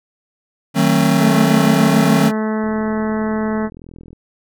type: chord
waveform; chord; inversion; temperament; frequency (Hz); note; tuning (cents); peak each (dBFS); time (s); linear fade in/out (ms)
square; D# diminished seventh; none; just; 155.56 / 186.68 / 224 / 268.8; D#3 / F#3 / A3 / C4; 0 / +16 / +31 / +47; -18; 0.74-2.32; 50
type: harmonic tone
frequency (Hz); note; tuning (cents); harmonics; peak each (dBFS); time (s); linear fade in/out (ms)
217; A3; -24; 1 / 2 / 3 / 4 / 5 / 6 / 7 / 8 / 9; -18 / -24 / -28 / -30 / -32 / -34 / -35 / -36 / -37; 1.17-3.7; 50
type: click train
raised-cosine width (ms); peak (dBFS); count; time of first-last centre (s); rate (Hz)
3; -25; 63; 2.64-4.13; 41.6
effects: none